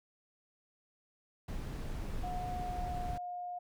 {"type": "noise", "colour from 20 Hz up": "brown", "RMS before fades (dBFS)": -39, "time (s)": [1.48, 3.18], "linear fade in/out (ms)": 5}
{"type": "tone with pitch glide", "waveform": "sine", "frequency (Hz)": [723, 713], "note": ["F#5", "F5"], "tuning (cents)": [-40, 36], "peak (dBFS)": -38, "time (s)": [2.23, 3.59], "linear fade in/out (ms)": 10, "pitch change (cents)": -24, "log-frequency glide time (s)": [2.58, 3.28]}
{"effects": []}